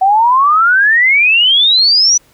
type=exponential sweep; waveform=sine; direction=up; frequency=745 to 6010 Hz; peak=-6 dBFS; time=0.01-2.18 s; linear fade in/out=10 ms; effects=pink hiss -50 dBFS RMS until 2.33 s